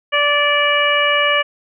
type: harmonic tone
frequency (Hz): 582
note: D5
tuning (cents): -16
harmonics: 1 / 2 / 3 / 4 / 5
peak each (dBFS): -19 / -19 / -19 / -19 / -19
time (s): 0.12-1.43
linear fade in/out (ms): 20
effects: none